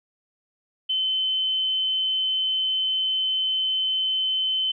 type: tone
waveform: sine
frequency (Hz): 3061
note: G7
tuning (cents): -42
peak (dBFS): -21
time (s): 0.89-4.72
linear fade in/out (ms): 10
effects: none